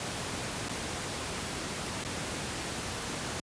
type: noise with dropouts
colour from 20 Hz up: pink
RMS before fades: -35 dBFS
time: 0-3.4 s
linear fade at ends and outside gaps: 2 ms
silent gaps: 0.687-0.693 / 2.04-2.048 s
effects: high-pass 80 Hz 12 dB/octave + resampled to 22050 Hz